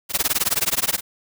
white noise with tremolo, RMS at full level -18 dBFS, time 0.09-1.01 s, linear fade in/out 50 ms, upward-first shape sine, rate 19 Hz, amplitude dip 100%, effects none

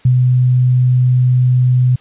sine tone with ADSR envelope, 126 Hz, B2, 35 cents sharp, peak -6 dBFS, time 0.05-1.96 s, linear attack 5 ms, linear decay 78 ms, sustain -2 dB, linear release 9 ms, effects white hiss -47 dBFS RMS until 2 s + resampled to 8000 Hz

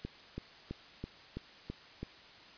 click train, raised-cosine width 3 ms, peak -26 dBFS, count 7, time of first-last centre 0.05-2.03 s, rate 3.03 Hz, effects white hiss -55 dBFS RMS until 2.57 s + resampled to 11025 Hz

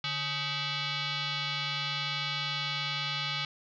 sine tone with frequency modulation, 554.4 Hz, C#5, in tune, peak -30 dBFS, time 0.04-3.45 s, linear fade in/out 2 ms, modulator 701 Hz, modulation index 5.7, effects none

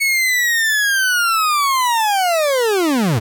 40% pulse linear sweep, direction down, 2218 to 96.7 Hz, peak -13 dBFS, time 0-3.2 s, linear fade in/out 20 ms, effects none

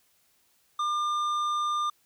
sine tone with tanh clipping, 1200 Hz, D6, 37 cents sharp, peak -27 dBFS, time 0.79-1.9 s, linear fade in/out 5 ms, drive 10 dB, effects white hiss -67 dBFS RMS until 2.05 s

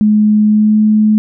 sine tone with pitch glide, 211.9 to 214.2 Hz, G#3 to A3, +35 to -46 cents, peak -6 dBFS, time 0.01-1.18 s, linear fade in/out 0 ms, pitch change +19 cents, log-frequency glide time 0.46-0.78 s, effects none

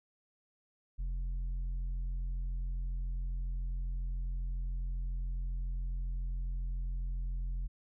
sine tone with tanh clipping, 43.65 Hz, F1, in tune, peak -34 dBFS, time 0.98-7.68 s, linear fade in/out 20 ms, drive 5 dB, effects none

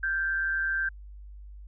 sine tone with amplitude modulation, 1568 Hz, G6, in tune, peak -23 dBFS, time 0.03-0.89 s, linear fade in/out 5 ms, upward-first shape sine, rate 159 Hz, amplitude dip 50%, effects added 50 Hz sine -42 dBFS peak until 1.67 s

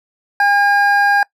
triangle tone pair together, 810 / 1620 Hz, G#5 / G#6, -43 / -43 cents, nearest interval octave, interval 1200 cents, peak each -11 dBFS, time 0.4-1.23 s, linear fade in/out 2 ms, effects noise-tail reverb RT60 0.1 s tail -23 dB re dry

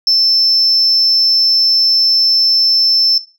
sine tone, 5310 Hz, E8, 12 cents sharp, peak -6 dBFS, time 0.07-3.18 s, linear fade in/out 2 ms, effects noise-tail reverb RT60 0.3 s tail -17 dB re dry + tanh soft clip ceiling -5 dBFS

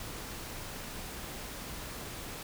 pink noise, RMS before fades -42 dBFS, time 0-2.43 s, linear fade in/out 2 ms, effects none

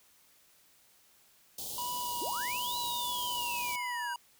white band-stop noise, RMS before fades -40 dBFS, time 1.58-3.76 s, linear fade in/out 5 ms, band 890 to 3100 Hz, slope 48 dB/octave
square tone with vibrato, 971 Hz, B5, 30 cents flat, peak -36 dBFS, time 1.78-4.16 s, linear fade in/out 2 ms, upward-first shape sine, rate 1.6 Hz, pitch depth 19 cents each way
sine linear two-way sweep, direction up then down, 240.6 to 4031 to 1528 Hz, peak -37 dBFS, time 2.21-4.14 s, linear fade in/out 10 ms, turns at 2.77 s
effects white hiss -64 dBFS RMS until 4.39 s

